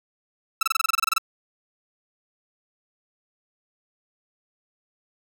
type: tone bursts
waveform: sawtooth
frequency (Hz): 1318.5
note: E6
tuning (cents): 0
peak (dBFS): -14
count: 13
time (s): 0.61-1.182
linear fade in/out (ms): 5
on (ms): 20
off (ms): 26
effects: none